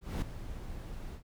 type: noise with ADSR envelope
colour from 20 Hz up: brown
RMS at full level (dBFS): -30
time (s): 0.01-1.23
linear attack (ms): 210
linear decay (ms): 5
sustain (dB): -12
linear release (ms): 90
effects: none